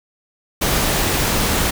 pink noise, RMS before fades -18 dBFS, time 0.61-1.71 s, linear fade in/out 10 ms, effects none

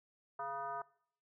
sine tone with frequency modulation, 965 Hz, B5, 40 cents flat, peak -38 dBFS, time 0.39-0.82 s, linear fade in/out 5 ms, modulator 273 Hz, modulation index 1.4, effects noise-tail reverb RT60 0.6 s tail -22 dB re dry

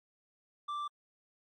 sine tone with hard clipping, 1174.7 Hz, D6, in tune, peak -36 dBFS, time 0.68-0.88 s, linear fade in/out 10 ms, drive 5 dB, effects MP3 32 kbps

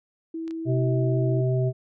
sine tone with pitch glide, 326 to 329 Hz, E4 to E4, -19 to -3 cents, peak -29 dBFS, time 0.34-1.41 s, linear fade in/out 5 ms, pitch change +16 cents, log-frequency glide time 0.78-1.23 s
clicks, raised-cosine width 0.2 ms, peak -29 dBFS, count 2, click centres 0.479 / 0.509 s
harmonic tone, 128.2 Hz, C3, 35 cents flat, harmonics 1 / 3 / 5, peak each -21 / -28 / -31 dBFS, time 0.65-1.73 s, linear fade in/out 50 ms
effects none

